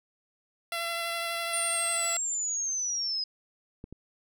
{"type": "tone with vibrato", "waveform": "10% pulse", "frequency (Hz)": 677, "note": "E5", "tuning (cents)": 46, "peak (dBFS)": -22, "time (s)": [0.72, 2.17], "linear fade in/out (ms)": 2, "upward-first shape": "sine", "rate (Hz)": 12, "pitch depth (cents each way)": 11}
{"type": "linear sweep", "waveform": "sine", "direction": "down", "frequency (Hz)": [9130, 5000], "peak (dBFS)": -28, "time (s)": [1.53, 3.24], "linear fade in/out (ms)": 5}
{"type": "clicks", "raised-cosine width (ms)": 3, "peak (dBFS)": [-28, -30], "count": 2, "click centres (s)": [3.841, 3.926]}
{"effects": []}